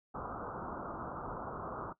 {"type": "low-pass noise", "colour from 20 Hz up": "white", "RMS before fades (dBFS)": -42, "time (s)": [0.14, 1.93], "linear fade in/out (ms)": 10, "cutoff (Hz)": 1400, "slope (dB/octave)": 96, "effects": ["noise-tail reverb RT60 0.1 s tail -17 dB re dry"]}